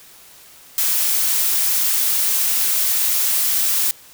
blue noise, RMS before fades -18 dBFS, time 0.78-3.91 s, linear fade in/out 0 ms, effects white hiss -45 dBFS RMS until 4.13 s

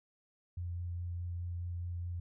sine tone with vibrato, 87.31 Hz, F2, in tune, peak -36 dBFS, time 0.57-2.2 s, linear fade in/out 5 ms, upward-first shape sine, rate 4.8 Hz, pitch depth 12 cents each way, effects none

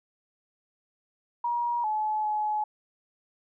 sine tone with pitch steps, 953 / 857 / 849 Hz, A#5 / A5 / G#5, +38 / -46 / +38 cents, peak -25 dBFS, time 1.44-2.64 s, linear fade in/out 5 ms, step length 400 ms, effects none

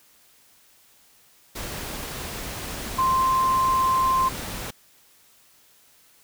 sine tone in noise, 1046.5 Hz, C6, in tune, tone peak -18 dBFS, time 2.98-4.29 s, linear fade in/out 10 ms, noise pink, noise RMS -33 dBFS, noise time 1.55-4.71 s, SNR +12 dB, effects white hiss -57 dBFS RMS until 6.23 s

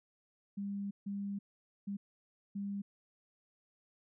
sine tone bursts at uneven times, 200.2 Hz, G3, 37 cents sharp, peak -36 dBFS, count 4, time 0.57-0.91 / 1.06-1.39 / 1.87-1.97 / 2.55-2.82 s, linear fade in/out 10 ms, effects none

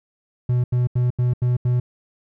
triangle tone bursts, 123.47 Hz, B2, in tune, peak -14 dBFS, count 6, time 0.49-1.8 s, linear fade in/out 5 ms, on 150 ms, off 82 ms, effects none

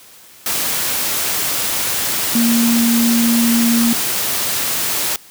sine tone in noise, 233.1 Hz, A#3, in tune, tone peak -12 dBFS, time 2.35-3.93 s, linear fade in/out 2 ms, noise white, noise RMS -19 dBFS, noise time 0.46-5.16 s, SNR +4 dB, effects white hiss -43 dBFS RMS until 5.3 s + high-pass 80 Hz 12 dB/octave

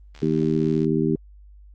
click train, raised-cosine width 0.2 ms, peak -28 dBFS, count 53, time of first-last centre 0.15-0.845 s, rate 74.8 Hz
harmonic tone, 78.6 Hz, D#2, 18 cents sharp, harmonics 2 / 3 / 4 / 5, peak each -24 / -24 / -24 / -24 dBFS, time 0.22-1.16 s, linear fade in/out 5 ms
effects added 50 Hz sine -44 dBFS peak until 1.74 s + Opus 24 kbps

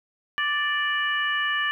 harmonic tone, 587.3 Hz, D5, in tune, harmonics 2 / 3 / 4 / 5, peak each -29 / -24 / -36 / -30 dBFS, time 0.38-1.71 s, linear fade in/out 0 ms, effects 10-bit

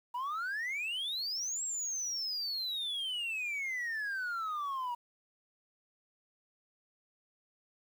sine exponential two-way sweep, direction up then down, 946 to 7700 to 946 Hz, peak -31 dBFS, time 0.14-4.95 s, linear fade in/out 10 ms, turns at 1.63 s, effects tanh soft clip ceiling -33 dBFS + 10-bit

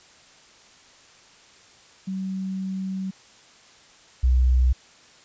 sine tone pair in turn, 190 / 62.93 Hz, F#3 / B1, +46 / +33 cents, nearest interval octave + perfect fifth, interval 1913 cents, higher first, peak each -26 / -15 dBFS, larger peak second, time 2.07-3.11 / 4.23-4.73 s, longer first, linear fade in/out 10 ms, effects white hiss -52 dBFS RMS until 5.24 s + resampled to 16000 Hz

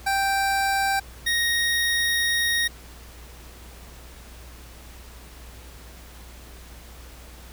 25% pulse tone pair in turn, 784 / 1869 Hz, G5 / A#6, 0 / +4 cents, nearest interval octave + minor third, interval 1504 cents, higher second, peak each -17 dBFS, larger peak neither, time 0.06-1 / 1.26-2.68 s, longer second, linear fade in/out 10 ms, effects added 60 Hz sine -43 dBFS peak until 7.52 s + pink hiss -47 dBFS RMS until 7.52 s

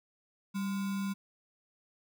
sine tone with sample-and-hold, 196 Hz, G3, in tune, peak -31 dBFS, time 0.54-1.14 s, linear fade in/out 20 ms, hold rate 1225 Hz, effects none

